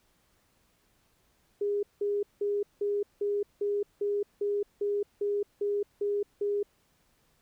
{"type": "tone bursts", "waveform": "sine", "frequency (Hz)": 408.3, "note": "G#4", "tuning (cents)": -29, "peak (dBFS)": -26, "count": 13, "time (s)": [1.61, 6.63], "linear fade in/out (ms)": 5, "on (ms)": 220, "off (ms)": 180, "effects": ["pink hiss -69 dBFS RMS until 7.41 s"]}